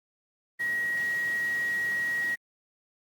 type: tone in noise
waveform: sine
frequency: 1900 Hz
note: A#6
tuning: 33 cents sharp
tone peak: -26 dBFS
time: 0.59-2.36 s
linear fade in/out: 20 ms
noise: pink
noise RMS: -44 dBFS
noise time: 0.59-2.36 s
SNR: +15 dB
effects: high-pass 150 Hz 12 dB/octave + Opus 32 kbps